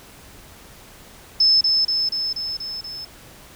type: tone with echo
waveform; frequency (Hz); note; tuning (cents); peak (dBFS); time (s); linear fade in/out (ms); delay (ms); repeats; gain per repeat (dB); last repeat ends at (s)
sine; 5240; E8; -11; -12; 1.4-1.61; 5; 240; 6; -3; 3.05
effects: pink hiss -45 dBFS RMS until 3.55 s